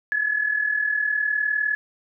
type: tone with amplitude modulation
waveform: sine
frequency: 1703 Hz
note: G#6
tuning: 43 cents sharp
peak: -17 dBFS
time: 0.12-1.75 s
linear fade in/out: 0 ms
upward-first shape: sine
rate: 39.7 Hz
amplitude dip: 70%
effects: none